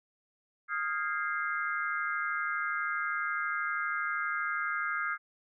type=chord; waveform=sine; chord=F minor seventh; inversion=third; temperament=equal with one note detuned; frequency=1244.5 / 1396.9 / 1629.9 / 2093 Hz; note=Eb6 / F6 / Ab6 / C7; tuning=0 / 0 / -33 / 0 cents; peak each=-35 / -35 / -35 / -38 dBFS; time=0.68-5.18 s; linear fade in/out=50 ms; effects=none